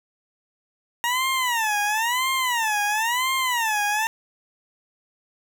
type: tone with vibrato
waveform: 20% pulse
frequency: 934 Hz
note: A#5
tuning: 3 cents sharp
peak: -16 dBFS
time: 1.04-4.07 s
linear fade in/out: 0 ms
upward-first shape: sine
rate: 0.98 Hz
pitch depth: 220 cents each way
effects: none